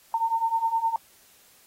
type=beating tone pair; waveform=sine; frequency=902 / 911.7 Hz; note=A5 / A#5; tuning=+43 / -39 cents; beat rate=9.7 Hz; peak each=-27 / -24 dBFS; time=0.14-0.96 s; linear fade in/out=2 ms; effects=white hiss -57 dBFS RMS until 1.66 s + AAC 48 kbps